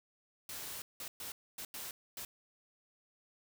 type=noise bursts at uneven times; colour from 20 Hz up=white; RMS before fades=-44 dBFS; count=6; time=0.49-0.82 / 1-1.08 / 1.2-1.32 / 1.58-1.65 / 1.74-1.91 / 2.17-2.25 s; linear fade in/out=2 ms; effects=none